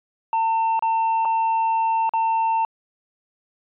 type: tone with dropouts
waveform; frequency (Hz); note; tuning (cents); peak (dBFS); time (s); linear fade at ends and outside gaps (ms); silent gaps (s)
triangle; 900; A5; +39; -16; 0.33-2.65; 1; 0.793-0.824 / 1.25-1.254 / 2.093-2.136
effects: resampled to 8000 Hz